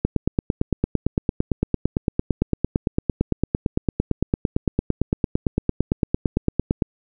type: click train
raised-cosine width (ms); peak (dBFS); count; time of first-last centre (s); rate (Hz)
3; -5; 61; 0.05-6.822; 8.86
effects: none